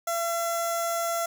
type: tone with notch filter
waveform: 15% pulse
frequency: 677 Hz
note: E5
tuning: 46 cents sharp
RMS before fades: -28 dBFS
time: 0.07-1.26 s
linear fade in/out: 5 ms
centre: 2500 Hz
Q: 0.67
effects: none